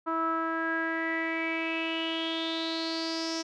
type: tone with low-pass filter sweep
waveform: sawtooth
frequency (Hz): 326.5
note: E4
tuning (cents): -17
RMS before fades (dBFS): -31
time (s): 0.06-3.43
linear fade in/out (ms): 20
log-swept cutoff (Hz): 1200 to 5600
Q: 7.9
effects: none